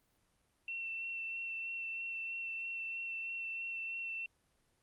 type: tone with vibrato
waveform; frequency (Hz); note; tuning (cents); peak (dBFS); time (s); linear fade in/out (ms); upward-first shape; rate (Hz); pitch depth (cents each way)
sine; 2700; E7; +41; -38; 0.68-4.26; 2; sine; 3.1; 13
effects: pink hiss -75 dBFS RMS until 4.82 s + Opus 32 kbps